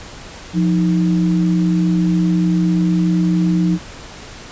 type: tone pair together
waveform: sine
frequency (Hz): 176 / 313.6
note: F3 / D#4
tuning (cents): +14 / +14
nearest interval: minor seventh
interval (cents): 1000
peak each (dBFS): -13 / -19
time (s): 0.53-3.79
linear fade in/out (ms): 50
effects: pink hiss -35 dBFS RMS until 4.51 s + resampled to 16000 Hz